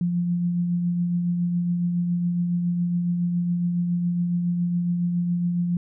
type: tone with tremolo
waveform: sine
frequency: 174.61 Hz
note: F3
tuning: in tune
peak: -19 dBFS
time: 0.01-5.77 s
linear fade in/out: 2 ms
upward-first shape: triangle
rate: 7.2 Hz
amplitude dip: 35%
effects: none